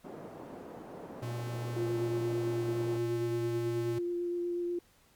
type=band-pass noise; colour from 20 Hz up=pink; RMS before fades=-46 dBFS; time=0.04-2.98 s; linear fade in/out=10 ms; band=240 to 680 Hz; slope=12 dB/octave
type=tone; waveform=square; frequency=119.4 Hz; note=A#2; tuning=42 cents sharp; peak=-36 dBFS; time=1.22-3.99 s; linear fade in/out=10 ms
type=tone with vibrato; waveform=sine; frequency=349 Hz; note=F4; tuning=1 cent flat; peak=-31 dBFS; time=1.76-4.79 s; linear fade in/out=5 ms; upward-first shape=sine; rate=8.2 Hz; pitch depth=10 cents each way
effects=pink hiss -65 dBFS RMS until 5.15 s + Opus 48 kbps